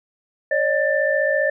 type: tone cluster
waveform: sine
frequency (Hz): 553 / 608 / 1775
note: C#5 / D#5 / A6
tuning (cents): -4 / -40 / +15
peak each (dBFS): -21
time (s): 0.51-1.5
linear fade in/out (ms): 5
effects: none